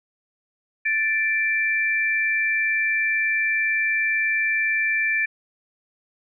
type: tone pair together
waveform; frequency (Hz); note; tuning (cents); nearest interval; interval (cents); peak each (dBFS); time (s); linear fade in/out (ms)
sine; 1760 / 2349; A6 / D7; 0 / 0; perfect fourth; 500; -22; 0.85-5.26; 10
effects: none